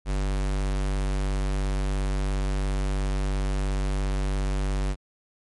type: tone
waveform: square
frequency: 48.53 Hz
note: G1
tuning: 17 cents flat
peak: -24 dBFS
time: 0.05-4.96 s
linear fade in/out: 50 ms
effects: MP3 48 kbps